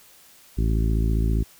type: harmonic tone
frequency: 55 Hz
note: A1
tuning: in tune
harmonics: 1 / 2 / 3 / 4 / 5 / 6 / 7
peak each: -20 / -26 / -30 / -32 / -34 / -36 / -37 dBFS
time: 0.57-1.44 s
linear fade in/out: 20 ms
effects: white hiss -52 dBFS RMS until 1.59 s